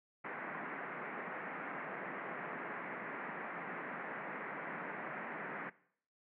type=band-pass noise; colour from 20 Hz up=white; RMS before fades=-44 dBFS; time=0.24-5.7 s; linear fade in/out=10 ms; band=150 to 2100 Hz; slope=48 dB/octave; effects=noise-tail reverb RT60 0.6 s tail -19 dB re dry